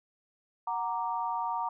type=chord; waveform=sine; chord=Gb augmented; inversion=none; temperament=equal; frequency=740 / 932.3 / 1174.7 Hz; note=Gb5 / Bb5 / D6; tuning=0 / 0 / 0 cents; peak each=-36 / -31 / -37 dBFS; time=0.67-1.69 s; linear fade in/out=5 ms; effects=none